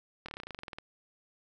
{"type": "slowing click train", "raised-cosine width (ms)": 0.3, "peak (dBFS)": -25, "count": 15, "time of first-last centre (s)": [0.26, 0.785], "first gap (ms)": 25, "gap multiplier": 1.06, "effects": []}